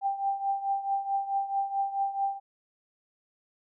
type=tone with tremolo; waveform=sine; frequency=789 Hz; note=G5; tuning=11 cents sharp; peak=-23 dBFS; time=0.01-2.4 s; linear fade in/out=50 ms; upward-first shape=triangle; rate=4.6 Hz; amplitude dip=80%; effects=none